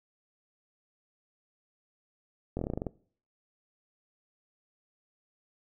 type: slowing click train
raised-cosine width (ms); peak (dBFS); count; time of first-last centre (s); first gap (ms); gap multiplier
2; -19; 10; 2.57-2.867; 21; 1.11
effects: noise-tail reverb RT60 0.5 s tail -21 dB re dry